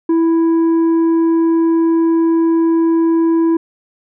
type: tone with tanh clipping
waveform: sine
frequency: 329.7 Hz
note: E4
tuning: in tune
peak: -11 dBFS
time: 0.09-3.57 s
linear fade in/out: 5 ms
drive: 5 dB
effects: none